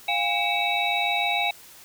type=tone cluster; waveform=sine; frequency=703 / 810 / 2260 / 2625 / 3823 Hz; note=F5 / G#5 / C#7 / E7 / A#7; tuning=+11 / -43 / +33 / -8 / +43 cents; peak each=-28 dBFS; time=0.08-1.51 s; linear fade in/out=5 ms; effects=white hiss -48 dBFS RMS until 1.84 s